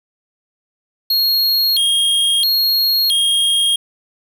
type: tone with vibrato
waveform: square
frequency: 3729 Hz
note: A#7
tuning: in tune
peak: -13 dBFS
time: 1.1-3.76 s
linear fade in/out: 5 ms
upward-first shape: square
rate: 0.75 Hz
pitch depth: 240 cents each way
effects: none